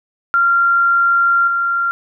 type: tone with level steps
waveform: sine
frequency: 1383 Hz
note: F6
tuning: 17 cents flat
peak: -10 / -14 dBFS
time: 0.34-1.91 s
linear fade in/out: 0 ms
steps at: 1.47 s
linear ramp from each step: 10 ms
effects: none